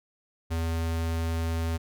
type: tone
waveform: square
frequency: 82.3 Hz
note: E2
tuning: 2 cents flat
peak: -27 dBFS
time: 0.5-1.78 s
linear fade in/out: 20 ms
effects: none